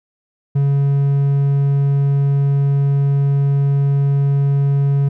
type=tone; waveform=triangle; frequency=140 Hz; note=C#3; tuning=18 cents sharp; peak=-10 dBFS; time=0.55-5.09 s; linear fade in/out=10 ms; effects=none